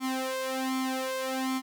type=tone with flanger; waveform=sawtooth; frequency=261.6 Hz; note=C4; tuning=in tune; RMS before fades=-31 dBFS; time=0-1.62 s; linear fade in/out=50 ms; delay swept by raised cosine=0.9 to 1.9 ms; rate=1.3 Hz; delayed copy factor=+0.9; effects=none